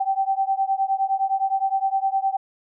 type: beating tone pair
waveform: sine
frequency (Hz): 772 / 781.7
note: G5 / G5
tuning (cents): -27 / -5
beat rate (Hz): 9.7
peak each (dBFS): -22 / -23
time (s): 0-2.37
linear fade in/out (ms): 10
effects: none